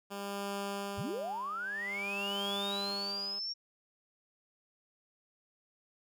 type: tone with tremolo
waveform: 10% pulse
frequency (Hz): 199.9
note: G3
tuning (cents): +34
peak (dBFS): -27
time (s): 0.1-3.4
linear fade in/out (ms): 20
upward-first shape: sine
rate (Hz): 0.51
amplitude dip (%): 85
type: linear sweep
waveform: sine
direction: up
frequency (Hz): 63.9 to 5570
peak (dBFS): -35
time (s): 0.97-3.54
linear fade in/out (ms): 20
effects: none